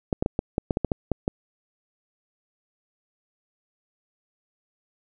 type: clicks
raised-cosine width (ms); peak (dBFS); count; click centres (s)
2; -9; 11; 0.128 / 0.225 / 0.261 / 0.391 / 0.581 / 0.708 / 0.771 / 0.847 / 0.918 / 1.117 / 1.279
effects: none